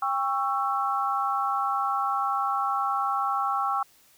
sine chord, C# diminished, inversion second, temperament just, 798.3 / 1108.7 / 1330.5 Hz, G5 / C#6 / E6, +31 / 0 / +16 cents, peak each -28 dBFS, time 0.02-3.83 s, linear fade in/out 5 ms, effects white hiss -59 dBFS RMS until 4.17 s

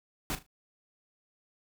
pink noise with echo, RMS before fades -33 dBFS, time 0.3-0.35 s, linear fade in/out 0 ms, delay 38 ms, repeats 3, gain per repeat -12 dB, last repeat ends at 0.464 s, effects none

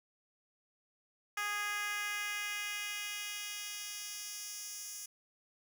10% pulse tone with high-pass filter sweep, 413.1 Hz, G#4, 9 cents flat, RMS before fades -40 dBFS, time 1.37-5.06 s, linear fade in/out 5 ms, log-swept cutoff 1300 to 6600 Hz, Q 1.3, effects none

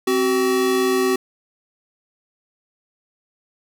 square tone pair together, 261.6 / 377.7 Hz, C4 / F#4, 0 / +36 cents, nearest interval tritone, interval 636 cents, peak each -23 / -18 dBFS, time 0.07-1.16 s, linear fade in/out 5 ms, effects none

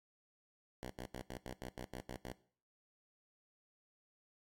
5% pulse tone bursts, 63 Hz, B1, 35 cents sharp, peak -33 dBFS, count 10, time 0.83-2.324 s, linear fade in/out 0 ms, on 72 ms, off 86 ms, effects noise-tail reverb RT60 0.5 s tail -19 dB re dry + AAC 64 kbps

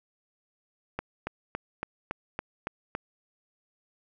click train, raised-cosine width 0.5 ms, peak -16 dBFS, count 8, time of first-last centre 0.99-2.951 s, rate 3.57 Hz, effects none

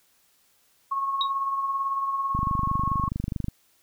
sine tone with tremolo, 1094 Hz, C#6, 23 cents flat, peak -22 dBFS, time 0.91-3.09 s, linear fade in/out 10 ms, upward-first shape triangle, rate 18 Hz, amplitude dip 50%
sine tone with exponential decay, 3800 Hz, A#7, 33 cents sharp, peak -19 dBFS, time 1.21-1.31 s, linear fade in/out 1 ms, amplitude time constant 21 ms
click train, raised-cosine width 5 ms, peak -16 dBFS, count 29, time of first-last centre 2.35-3.484 s, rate 24.7 Hz
effects white hiss -64 dBFS RMS until 3.82 s

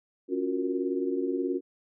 sine chord, Gb major seventh, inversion second, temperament equal with one note detuned, 277.2 / 349.2 / 367.9 / 466.2 Hz, Db4 / F4 / Gb4 / Bb4, 0 / 0 / -10 / 0 cents, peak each -31 / -33 / -30 / -36 dBFS, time 0.28-1.61 s, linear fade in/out 50 ms, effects none

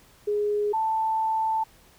sine tone pair in turn, 415.3 / 883.8 Hz, G#4 / A5, 0 / +7 cents, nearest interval octave + minor second, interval 1307 cents, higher second, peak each -22 dBFS, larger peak neither, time 0.27-0.73 / 0.73-1.64 s, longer second, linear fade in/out 10 ms, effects pink hiss -56 dBFS RMS until 1.98 s

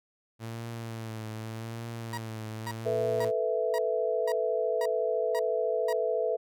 sawtooth tone with vibrato, 112.8 Hz, A2, 44 cents sharp, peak -32 dBFS, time 0.39-3.32 s, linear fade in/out 50 ms, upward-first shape triangle, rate 0.84 Hz, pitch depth 58 cents each way
30% pulse tone bursts, 953 Hz, A#5, 38 cents sharp, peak -31 dBFS, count 8, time 2.13-5.928 s, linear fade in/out 2 ms, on 46 ms, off 490 ms
sine chord, A suspended second, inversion none, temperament equal, 440 / 493.9 / 659.3 Hz, A4 / B4 / E5, 0 / 0 / 0 cents, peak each -30 dBFS, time 2.85-6.37 s, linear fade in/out 20 ms
effects none

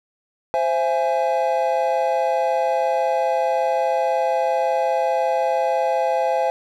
triangle chord, C augmented, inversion none, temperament equal with one note detuned, 523.3 / 668.8 / 830.6 Hz, C5 / E5 / G#5, 0 / +25 / 0 cents, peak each -20 dBFS, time 0.54-6.5 s, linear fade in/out 0 ms, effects none

